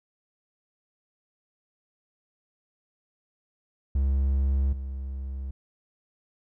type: tone pair in turn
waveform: triangle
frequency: 67.9 / 66.89 Hz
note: C#2 / C2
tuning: -35 / +39 cents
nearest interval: unison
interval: 26 cents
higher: first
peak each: -19 / -29 dBFS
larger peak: first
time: 3.95-4.73 / 4.73-5.51 s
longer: neither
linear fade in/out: 5 ms
effects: none